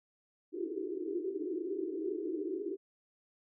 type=band-pass noise; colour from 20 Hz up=white; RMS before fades=-37 dBFS; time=0.52-2.77 s; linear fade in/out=50 ms; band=310 to 410 Hz; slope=96 dB/octave; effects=none